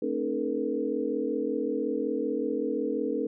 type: tone cluster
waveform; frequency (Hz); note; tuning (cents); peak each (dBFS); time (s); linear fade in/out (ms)
sine; 224.1 / 267.5 / 303.2 / 431.9 / 477.3; A3 / C4 / D#4 / A4 / A#4; +32 / +38 / -45 / -32 / +41; -37 / -33 / -32 / -32 / -32; 0.02-3.27; 5
effects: none